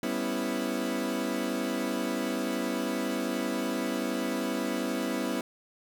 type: chord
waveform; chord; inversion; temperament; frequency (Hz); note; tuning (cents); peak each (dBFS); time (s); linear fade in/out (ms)
30% pulse; C# half-diminished seventh; second; equal; 196 / 246.9 / 277.2 / 329.6; G3 / B3 / C#4 / E4; 0 / 0 / 0 / 0; -34 / -30 / -32 / -32; 0.03-5.41; 2
effects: none